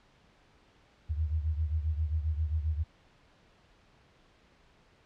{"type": "beating tone pair", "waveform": "sine", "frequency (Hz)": [76.5, 84], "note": ["D#2", "E2"], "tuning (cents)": [-29, 33], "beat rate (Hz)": 7.5, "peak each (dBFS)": [-29, -34], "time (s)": [1.09, 2.84], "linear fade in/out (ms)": 20, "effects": ["pink hiss -63 dBFS RMS until 5.05 s", "low-pass 4000 Hz 12 dB/octave"]}